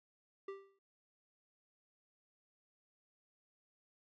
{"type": "tone with exponential decay", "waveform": "square", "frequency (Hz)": 392, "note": "G4", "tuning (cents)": 0, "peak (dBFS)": -40, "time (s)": [0.48, 0.79], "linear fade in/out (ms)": 5, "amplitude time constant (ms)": 67, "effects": ["low-pass 2000 Hz 12 dB/octave", "MP3 64 kbps"]}